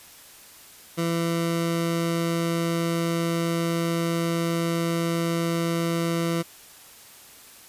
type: tone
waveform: 20% pulse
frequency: 167.7 Hz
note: E3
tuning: 30 cents sharp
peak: -18 dBFS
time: 0.97-6.43 s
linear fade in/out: 20 ms
effects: white hiss -48 dBFS RMS until 7.68 s + resampled to 32000 Hz